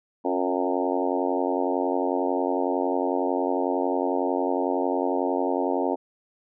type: harmonic tone with a mistuned harmonic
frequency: 91 Hz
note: F#2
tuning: 28 cents flat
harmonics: 3 / 4 / 5 / 6 / 7 / 8 / 9 / 10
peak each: -28 / -29 / -30 / -31 / -31 / -32 / -33 / -33 dBFS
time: 0.24-5.96 s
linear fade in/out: 20 ms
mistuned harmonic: 4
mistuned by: -28 cents
effects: none